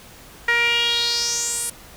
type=tone with band-pass filter sweep; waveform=sawtooth; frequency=471.9 Hz; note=A#4; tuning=21 cents sharp; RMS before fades=-21 dBFS; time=0.48-1.7 s; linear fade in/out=5 ms; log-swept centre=1900 to 10000 Hz; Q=4.8; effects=pink hiss -44 dBFS RMS until 1.96 s